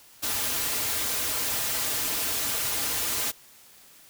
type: noise with comb filter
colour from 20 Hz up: white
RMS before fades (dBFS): -28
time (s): 0.22-3.32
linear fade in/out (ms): 20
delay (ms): 5.4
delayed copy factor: -0.6
effects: white hiss -53 dBFS RMS until 4.09 s